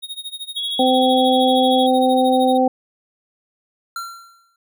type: tone with tremolo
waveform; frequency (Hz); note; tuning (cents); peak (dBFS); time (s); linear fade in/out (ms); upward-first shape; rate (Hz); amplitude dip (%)
square; 3734; A#7; +2; -26; 0.02-2.58; 20; sine; 13; 90
type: tone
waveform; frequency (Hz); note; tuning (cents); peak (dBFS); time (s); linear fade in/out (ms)
sine; 3351; G#7; +15; -22; 0.56-1.87; 10
type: harmonic tone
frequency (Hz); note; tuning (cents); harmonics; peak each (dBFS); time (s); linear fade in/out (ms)
257.4; C4; -28; 1 / 2 / 3; -17 / -17 / -17; 0.79-2.68; 5
type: tone with exponential decay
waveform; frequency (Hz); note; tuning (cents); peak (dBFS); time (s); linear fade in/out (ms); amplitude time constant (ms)
square; 1368; F6; -36; -24; 3.96-4.56; 2; 130
effects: none